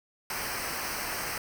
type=noise with comb filter; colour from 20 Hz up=pink; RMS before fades=-34 dBFS; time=0.3-1.38 s; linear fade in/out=2 ms; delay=0.28 ms; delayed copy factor=-0.75; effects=none